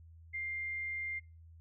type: tone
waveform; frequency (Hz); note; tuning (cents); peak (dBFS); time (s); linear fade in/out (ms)
sine; 2100; C7; +6; -36; 0.33-1.2; 20
effects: noise-tail reverb RT60 0.3 s tail -25 dB re dry + added 82 Hz sine -53 dBFS peak until 1.6 s